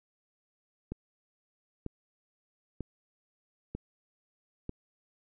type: click train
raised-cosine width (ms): 3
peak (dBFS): -23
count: 5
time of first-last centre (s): 0.92-4.694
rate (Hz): 1.06
effects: none